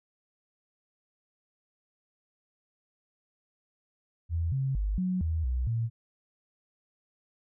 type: tone with pitch steps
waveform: sine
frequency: 83.5 / 134.3 / 50.6 / 183.8 / 80.7 / 62.6 / 114.8 Hz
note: E2 / C3 / G#1 / F#3 / E2 / B1 / A#2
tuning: +23 / +46 / -44 / -11 / -36 / +24 / -26 cents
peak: -26 dBFS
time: 4.29-5.9 s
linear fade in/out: 50 ms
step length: 230 ms
effects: none